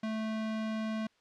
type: tone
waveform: square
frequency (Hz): 219.2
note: A3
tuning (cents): -6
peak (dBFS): -33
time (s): 0.03-1.07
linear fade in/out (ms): 5
effects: white hiss -69 dBFS RMS until 1.2 s + low-pass 4000 Hz 12 dB/octave